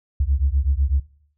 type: beating tone pair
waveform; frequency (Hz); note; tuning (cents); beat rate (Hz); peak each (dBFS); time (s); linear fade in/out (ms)
sine; 65.41 / 73.41; C2 / D2; 0 / 0; 8; -19; 0.2-1; 5
effects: noise-tail reverb RT60 0.6 s tail -19 dB re dry + tanh soft clip ceiling -10 dBFS